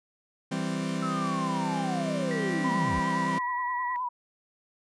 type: chord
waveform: 40% pulse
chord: C major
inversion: first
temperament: equal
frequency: 164.81 / 196 / 261.6 Hz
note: E3 / G3 / C4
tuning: 0 / 0 / 0 cents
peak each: -32 dBFS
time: 0.51-3.39 s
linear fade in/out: 10 ms
type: linear sweep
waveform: sine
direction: down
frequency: 1318.5 to 48.09 Hz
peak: -31 dBFS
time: 1.02-3 s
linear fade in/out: 10 ms
type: tone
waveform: sine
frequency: 1937 Hz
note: B6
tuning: 34 cents flat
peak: -34 dBFS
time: 2.31-3.96 s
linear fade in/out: 0 ms
type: tone with vibrato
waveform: sine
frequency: 993 Hz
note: B5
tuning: 9 cents sharp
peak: -28 dBFS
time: 2.64-4.09 s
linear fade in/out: 10 ms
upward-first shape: triangle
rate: 9.6 Hz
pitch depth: 56 cents each way
effects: resampled to 22050 Hz